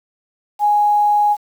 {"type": "tone", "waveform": "sine", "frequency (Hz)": 830.6, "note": "G#5", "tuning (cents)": 0, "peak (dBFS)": -11, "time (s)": [0.59, 1.37], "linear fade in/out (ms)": 50, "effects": ["7-bit"]}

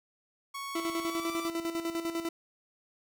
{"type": "tone with pitch glide", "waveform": "sawtooth", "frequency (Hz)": [1108.7, 1168.5], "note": ["C#6", "D6"], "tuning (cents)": [0, -9], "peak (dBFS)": -33, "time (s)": [0.54, 1.49], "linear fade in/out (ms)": 10, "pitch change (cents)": 91, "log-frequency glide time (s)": [1.01, 1.31]}
{"type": "tone with tremolo", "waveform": "40% pulse", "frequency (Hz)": 333.4, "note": "E4", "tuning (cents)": 20, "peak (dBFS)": -29, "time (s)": [0.75, 2.29], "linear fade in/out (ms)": 5, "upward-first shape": "square", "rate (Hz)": 10, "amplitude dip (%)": 60}
{"effects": []}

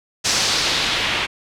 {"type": "noise with low-pass filter sweep", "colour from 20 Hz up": "white", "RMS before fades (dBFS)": -20, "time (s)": [0.24, 1.27], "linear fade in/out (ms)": 20, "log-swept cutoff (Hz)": [6000, 2700], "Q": 1.7, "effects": []}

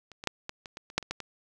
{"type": "clicks", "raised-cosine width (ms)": 0.2, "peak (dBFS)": [-30, -23, -9, -18, -24, -23, -29, -8, -26, -15, -20], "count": 11, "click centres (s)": [0.117, 0.239, 0.273, 0.494, 0.658, 0.771, 0.901, 0.98, 1.027, 1.11, 1.203], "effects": []}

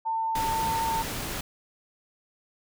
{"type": "tone with pitch glide", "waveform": "sine", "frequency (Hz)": [897, 903.8], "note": ["A5", "A5"], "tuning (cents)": [33, 46], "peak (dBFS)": -25, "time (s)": [0.05, 1.03], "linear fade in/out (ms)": 20, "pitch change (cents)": 13, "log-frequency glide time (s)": [0.57, 0.75]}
{"type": "noise", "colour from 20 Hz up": "pink", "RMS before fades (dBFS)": -33, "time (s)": [0.35, 1.41], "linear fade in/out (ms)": 5}
{"effects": []}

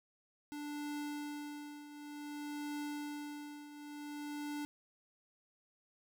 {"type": "tone with tremolo", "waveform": "square", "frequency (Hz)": 293.7, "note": "D4", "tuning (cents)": 0, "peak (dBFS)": -39, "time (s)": [0.52, 4.65], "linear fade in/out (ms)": 0, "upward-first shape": "triangle", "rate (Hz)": 0.55, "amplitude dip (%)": 75, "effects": []}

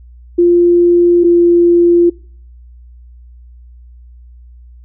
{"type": "tone pair in turn", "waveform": "sine", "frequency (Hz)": [348, 345.4], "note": ["F4", "F4"], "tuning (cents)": [-6, -19], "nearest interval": "unison", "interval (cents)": 13, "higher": "first", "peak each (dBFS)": [-5, -5], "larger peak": "neither", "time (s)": [[0.38, 1.24], [1.24, 2.1]], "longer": "neither", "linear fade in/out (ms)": 10, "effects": ["noise-tail reverb RT60 0.5 s tail -24 dB re dry", "added 60 Hz sine -35 dBFS peak until 4.84 s"]}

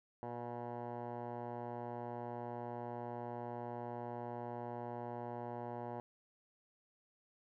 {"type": "tone with low-pass filter", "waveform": "10% pulse", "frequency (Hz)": 120, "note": "B2", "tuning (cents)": -49, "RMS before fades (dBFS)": -44, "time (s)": [0.23, 6], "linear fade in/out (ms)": 0, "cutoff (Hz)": 940, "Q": 3.4, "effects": []}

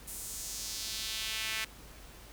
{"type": "tone with high-pass filter sweep", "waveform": "sawtooth", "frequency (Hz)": 220, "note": "A3", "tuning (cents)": 0, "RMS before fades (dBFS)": -38, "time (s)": [0.07, 1.65], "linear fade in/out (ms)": 10, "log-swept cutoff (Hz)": [9700, 2100], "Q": 1.6, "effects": ["added 50 Hz sine -53 dBFS peak until 2.32 s", "pink hiss -53 dBFS RMS until 2.32 s"]}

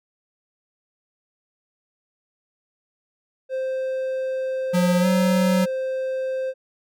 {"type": "tone", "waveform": "triangle", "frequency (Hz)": 523.3, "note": "C5", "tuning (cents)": 0, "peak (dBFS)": -21, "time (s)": [3.49, 6.54], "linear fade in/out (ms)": 50}
{"type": "tone with pitch glide", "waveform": "square", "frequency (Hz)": [180, 187.21], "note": ["F#3", "F#3"], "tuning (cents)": [-47, 21], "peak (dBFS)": -18, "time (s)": [4.73, 5.66], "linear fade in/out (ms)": 20, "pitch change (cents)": 68, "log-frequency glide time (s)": [5.01, 5.06]}
{"effects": []}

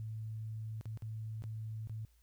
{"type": "tone with dropouts", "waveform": "sine", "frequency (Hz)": 110, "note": "A2", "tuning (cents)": 0, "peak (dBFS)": -39, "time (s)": [0, 2.05], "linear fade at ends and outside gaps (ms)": 0, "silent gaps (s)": [[0.811, 0.856], [0.974, 1.022], [1.422, 1.439], [1.873, 1.896]], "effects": ["added 57 Hz sine -65 dBFS peak until 2.22 s", "white hiss -75 dBFS RMS until 2.22 s"]}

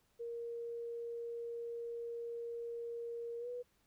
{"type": "tone with pitch glide", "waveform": "sine", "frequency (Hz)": [468.4, 489.1], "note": ["A#4", "B4"], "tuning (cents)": [8, -17], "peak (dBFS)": -40, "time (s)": [0.19, 3.63], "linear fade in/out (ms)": 20, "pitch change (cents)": 75, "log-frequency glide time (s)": [3.39, 3.48], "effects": ["pink hiss -75 dBFS RMS until 3.86 s"]}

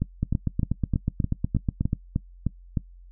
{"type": "two click trains", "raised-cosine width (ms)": 5, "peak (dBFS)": [-11, -11], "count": [10, 15], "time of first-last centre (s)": [[0.02, 2.772], [0.23, 1.931]], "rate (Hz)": [3.27, 8.23], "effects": ["noise-tail reverb RT60 0.1 s tail -20 dB re dry", "added 44 Hz sine -45 dBFS peak until 3.11 s"]}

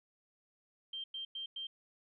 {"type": "tone bursts", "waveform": "sine", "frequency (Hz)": 3149, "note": "G7", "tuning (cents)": 7, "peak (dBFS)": -39, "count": 4, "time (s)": [0.93, 1.67], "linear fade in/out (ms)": 5, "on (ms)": 110, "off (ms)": 100, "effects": []}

